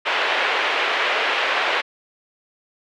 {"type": "band-pass noise", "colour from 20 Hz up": "white", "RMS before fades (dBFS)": -21, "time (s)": [0.05, 1.82], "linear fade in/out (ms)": 20, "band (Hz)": [420, 2900], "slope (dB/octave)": 24, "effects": []}